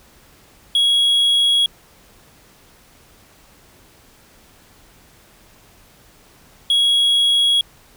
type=tone pair in turn; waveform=triangle; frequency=3322 / 3322 Hz; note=G#7 / G#7; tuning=0 / 0 cents; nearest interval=unison; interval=0 cents; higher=neither; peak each=-11 dBFS; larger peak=neither; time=0.75-1.66 / 6.7-7.61 s; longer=neither; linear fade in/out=2 ms; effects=pink hiss -50 dBFS RMS until 7.96 s